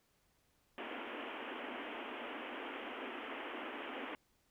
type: band-pass noise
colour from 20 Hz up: pink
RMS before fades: -45 dBFS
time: 0.78-4.15 s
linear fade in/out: 0 ms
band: 230 to 3200 Hz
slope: 96 dB/octave
effects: pink hiss -75 dBFS RMS until 4.5 s